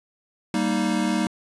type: chord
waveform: square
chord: Eb major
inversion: first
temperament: equal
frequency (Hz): 196 / 233.1 / 311.1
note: G3 / Bb3 / Eb4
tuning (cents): 0 / 0 / 0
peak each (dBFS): -26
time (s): 0.54-1.27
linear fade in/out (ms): 2
effects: resampled to 22050 Hz + 8-bit